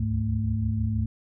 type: tone cluster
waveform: sine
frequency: 71.3 / 77.3 / 104.4 / 220.8 Hz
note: C#2 / D#2 / G#2 / A3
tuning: +49 / -11 / +10 / +6 cents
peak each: -32 / -33 / -25 / -30 dBFS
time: 0-1.06 s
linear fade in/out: 5 ms
effects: none